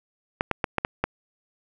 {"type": "clicks", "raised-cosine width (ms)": 0.5, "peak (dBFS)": -7, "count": 6, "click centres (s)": [0.409, 0.513, 0.642, 0.783, 0.849, 1.04], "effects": []}